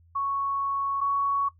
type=tone pair in turn; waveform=sine; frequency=1108.7 / 1117.1 Hz; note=C#6 / C#6; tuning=0 / +13 cents; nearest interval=unison; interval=13 cents; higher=second; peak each=-25 / -22 dBFS; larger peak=second; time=0.15-1.01 / 1.01-1.49 s; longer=first; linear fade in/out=10 ms; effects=noise-tail reverb RT60 0.1 s tail -17 dB re dry + added 84 Hz sine -55 dBFS peak until 1.59 s